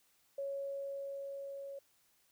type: tone with level ramp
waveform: sine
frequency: 554.4 Hz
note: C#5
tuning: in tune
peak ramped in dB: -36 to -43 dBFS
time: 0.38-1.79 s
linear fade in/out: 5 ms
effects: white hiss -72 dBFS RMS until 2.31 s